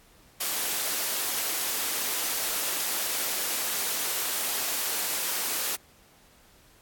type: high-pass noise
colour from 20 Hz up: white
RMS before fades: -29 dBFS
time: 0.4-5.76 s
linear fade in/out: 10 ms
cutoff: 290 Hz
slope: 12 dB/octave
effects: pink hiss -58 dBFS RMS until 6.81 s + AAC 64 kbps